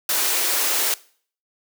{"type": "high-pass noise", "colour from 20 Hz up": "white", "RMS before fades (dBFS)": -21, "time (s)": [0.09, 0.94], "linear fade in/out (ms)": 2, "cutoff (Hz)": 290, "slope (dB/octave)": 48, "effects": ["noise-tail reverb RT60 0.5 s tail -21 dB re dry"]}